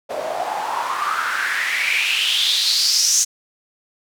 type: noise with band-pass filter sweep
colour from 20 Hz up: white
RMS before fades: -20 dBFS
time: 0.09-3.25 s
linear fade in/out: 20 ms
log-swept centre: 560 to 6500 Hz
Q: 5.7
effects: none